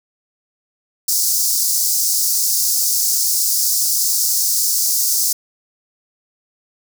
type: high-pass noise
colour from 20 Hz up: pink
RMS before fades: -17 dBFS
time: 1.08-5.33 s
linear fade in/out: 5 ms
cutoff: 4900 Hz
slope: 48 dB/octave
effects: none